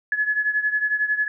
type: beating tone pair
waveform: sine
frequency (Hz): 1700 / 1711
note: G#6 / A6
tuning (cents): +40 / -49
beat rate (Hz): 11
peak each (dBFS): -21 / -25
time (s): 0.12-1.28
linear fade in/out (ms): 2
effects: none